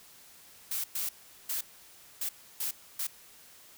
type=noise bursts at uneven times; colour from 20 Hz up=blue; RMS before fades=-33 dBFS; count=6; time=0.71-0.84 / 0.95-1.09 / 1.49-1.61 / 2.21-2.29 / 2.6-2.71 / 2.99-3.07 s; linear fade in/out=5 ms; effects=white hiss -55 dBFS RMS until 3.77 s